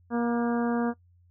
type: harmonic tone with a mistuned harmonic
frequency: 236.8 Hz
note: A#3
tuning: 27 cents sharp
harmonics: 1 / 2 / 3 / 4 / 5 / 6 / 7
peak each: -25 / -31 / -35 / -37 / -39 / -41 / -42 dBFS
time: 0.1-0.94 s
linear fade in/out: 50 ms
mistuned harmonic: 7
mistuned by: -33 cents
effects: noise-tail reverb RT60 0.1 s tail -21 dB re dry + added 88 Hz sine -57 dBFS peak until 1.3 s